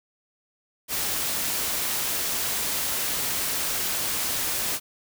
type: noise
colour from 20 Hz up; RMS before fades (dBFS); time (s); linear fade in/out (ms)
white; -27; 0.88-4.8; 50
effects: none